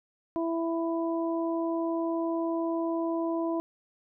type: harmonic tone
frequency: 331.5 Hz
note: E4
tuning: 10 cents sharp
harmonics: 1 / 2 / 3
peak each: -28 / -33 / -37 dBFS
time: 0.36-3.6 s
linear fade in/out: 0 ms
effects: none